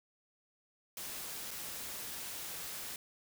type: noise with dropouts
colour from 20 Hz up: white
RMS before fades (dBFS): -43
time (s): 0.97-2.96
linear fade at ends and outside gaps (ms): 2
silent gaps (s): 1.508-1.512
effects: none